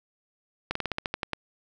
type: slowing click train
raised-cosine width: 0.3 ms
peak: -12 dBFS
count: 10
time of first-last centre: 0.71-1.333 s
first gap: 44 ms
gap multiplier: 1.11
effects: none